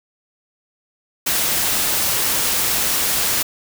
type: noise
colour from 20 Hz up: white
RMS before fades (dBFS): -19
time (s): 1.26-3.43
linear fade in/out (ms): 10
effects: none